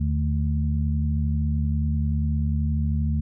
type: tone cluster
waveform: sine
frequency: 78 / 150.6 / 220.8 Hz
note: D#2 / D3 / A3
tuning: +5 / +44 / +6 cents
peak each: -22 / -27 / -29 dBFS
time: 0-3.21 s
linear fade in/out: 10 ms
effects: none